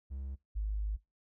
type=tone pair in turn; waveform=triangle / sine; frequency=67.4 / 51.9 Hz; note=C#2 / G#1; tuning=-48 / 0 cents; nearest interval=perfect fourth; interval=452 cents; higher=first; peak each=-36 / -31 dBFS; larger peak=second; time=0.1-0.36 / 0.55-0.97 s; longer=second; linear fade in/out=20 ms; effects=noise-tail reverb RT60 0.2 s tail -21 dB re dry